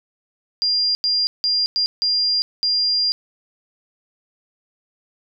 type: tone bursts at uneven times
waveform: sine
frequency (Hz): 4800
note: D8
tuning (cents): +37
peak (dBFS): -16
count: 6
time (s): 0.62-0.95 / 1.04-1.27 / 1.44-1.66 / 1.76-1.86 / 2.02-2.42 / 2.63-3.12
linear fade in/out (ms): 0
effects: none